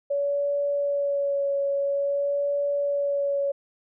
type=tone with vibrato; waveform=sine; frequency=565 Hz; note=C#5; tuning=33 cents sharp; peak=-22 dBFS; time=0.1-3.52 s; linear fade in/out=10 ms; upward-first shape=sine; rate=0.49 Hz; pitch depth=18 cents each way; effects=none